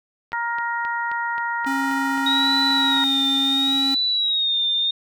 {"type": "click train", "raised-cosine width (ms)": 0.3, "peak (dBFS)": -21, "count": 11, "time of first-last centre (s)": [0.32, 2.973], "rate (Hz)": 3.77}
{"type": "harmonic tone", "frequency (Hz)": 469.4, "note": "A#4", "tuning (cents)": 12, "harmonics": [2, 3, 4], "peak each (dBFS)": [-25, -27, -28], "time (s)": [0.33, 3.04], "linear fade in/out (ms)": 0}
{"type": "tone", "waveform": "square", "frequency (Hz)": 271.5, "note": "C#4", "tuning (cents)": -36, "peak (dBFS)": -24, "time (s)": [1.66, 3.95], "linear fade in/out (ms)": 10}
{"type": "tone with vibrato", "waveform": "sine", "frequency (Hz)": 3781, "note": "A#7", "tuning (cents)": 24, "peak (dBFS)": -18, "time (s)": [2.26, 4.91], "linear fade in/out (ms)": 5, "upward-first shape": "sine", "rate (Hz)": 0.72, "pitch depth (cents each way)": 84}
{"effects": []}